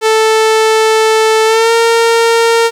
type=tone with pitch glide; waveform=sawtooth; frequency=440 to 460.3 Hz; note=A4 to A#4; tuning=0 to -22 cents; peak=-3 dBFS; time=0.01-2.71 s; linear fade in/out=50 ms; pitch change=+78 cents; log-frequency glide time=1.45-1.72 s; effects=low-pass 9000 Hz 12 dB/octave + 7-bit